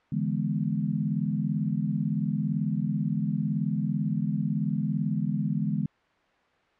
sine chord, E dominant seventh, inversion third, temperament equal, 146.83 / 164.81 / 207.7 / 246.9 Hz, D3 / E3 / G#3 / B3, 0 / 0 / 0 / 0 cents, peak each -30 / -30 / -29 / -34 dBFS, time 0.12-5.86 s, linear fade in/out 5 ms, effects white hiss -64 dBFS RMS until 6.79 s + low-pass 2000 Hz 12 dB/octave

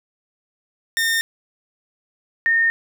sawtooth / sine tone pair in turn, 1822 / 1831.1 Hz, A#6 / A#6, -40 / -31 cents, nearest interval unison, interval 9 cents, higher second, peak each -14 dBFS, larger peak neither, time 0.97-1.21 / 2.46-2.7 s, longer neither, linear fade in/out 0 ms, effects none

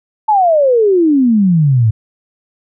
sine exponential sweep, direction down, 887 to 105 Hz, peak -7 dBFS, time 0.28-1.91 s, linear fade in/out 10 ms, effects none

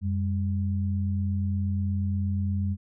sine tone pair together, 91.59 / 200 Hz, F#2 / G3, -17 / +35 cents, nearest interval octave + major second, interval 1352 cents, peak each -25 / -30 dBFS, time 0.01-2.77 s, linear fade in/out 50 ms, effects none

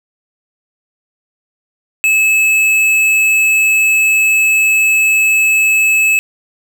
sine tone with hard clipping, 2598 Hz, E7, 26 cents flat, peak -10 dBFS, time 2.04-6.19 s, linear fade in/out 0 ms, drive 10 dB, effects none

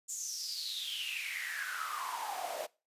pink noise with high-pass filter sweep, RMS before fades -39 dBFS, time 0.08-2.67 s, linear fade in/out 20 ms, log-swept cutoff 7300 to 570 Hz, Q 9.4, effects noise-tail reverb RT60 0.3 s tail -22 dB re dry + resampled to 32000 Hz

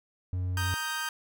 triangle tone, 91 Hz, F#2, 28 cents flat, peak -26 dBFS, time 0.33-0.74 s, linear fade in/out 0 ms
sawtooth chord, Eb major, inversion second, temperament equal, 932.3 / 1244.5 / 1568 Hz, Bb5 / Eb6 / G6, 0 / 0 / 0 cents, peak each -34 / -34 / -29 dBFS, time 0.57-1.09 s, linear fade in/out 2 ms
effects none

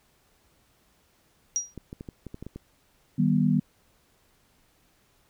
sine tone with exponential decay, 5740 Hz, F8, 47 cents sharp, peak -20 dBFS, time 1.56-1.74 s, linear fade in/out 0 ms, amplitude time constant 37 ms
clicks, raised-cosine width 3 ms, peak -25 dBFS, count 9, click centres 1.777 / 1.929 / 2.009 / 2.088 / 2.267 / 2.344 / 2.426 / 2.466 / 2.56 s
sine chord, Eb augmented, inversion none, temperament just, 155.56 / 194.45 / 243.1 Hz, Eb3 / G3 / B3, 0 / -14 / -27 cents, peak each -24 dBFS, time 3.18-3.6 s, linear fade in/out 10 ms
effects pink hiss -65 dBFS RMS until 5.29 s

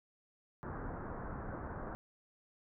pink low-pass noise, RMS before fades -43 dBFS, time 0.63-1.95 s, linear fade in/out 0 ms, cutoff 1600 Hz, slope 48 dB/octave, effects none

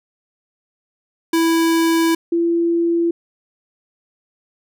square / sine tone pair in turn, 329.6 / 338.5 Hz, E4 / E4, 0 / +46 cents, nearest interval unison, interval 46 cents, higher second, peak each -14 dBFS, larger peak neither, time 1.33-2.15 / 2.32-3.11 s, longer first, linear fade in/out 5 ms, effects none

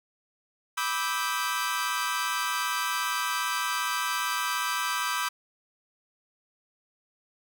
sawtooth chord, E minor seventh, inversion second, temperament equal with one note detuned, 987.8 / 1174.7 / 1292.1 / 1568 Hz, B5 / D6 / E6 / G6, 0 / 0 / -35 / 0 cents, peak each -29 dBFS, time 0.77-5.29 s, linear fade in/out 10 ms, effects none

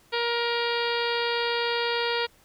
harmonic tone, 471.6 Hz, A#4, 20 cents sharp, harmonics 1 / 2 / 3 / 4 / 5 / 6 / 7 / 8 / 9 / 10, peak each -28 / -31 / -33 / -34 / -35 / -36 / -36 / -37 / -38 / -38 dBFS, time 0.12-2.27 s, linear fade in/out 20 ms, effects pink hiss -59 dBFS RMS until 2.44 s

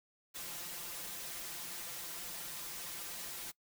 white noise with comb filter, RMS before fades -44 dBFS, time 0.34-3.52 s, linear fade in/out 20 ms, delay 5.8 ms, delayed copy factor +0.95, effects noise-tail reverb RT60 0.1 s tail -22 dB re dry

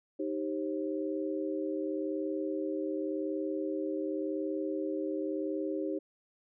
sine chord, C minor, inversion first, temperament equal with one note detuned, 311.1 / 392 / 536.1 Hz, Eb4 / G4 / C5, 0 / 0 / +42 cents, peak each -34 / -36 / -38 dBFS, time 0.19-5.99 s, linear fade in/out 10 ms, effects none

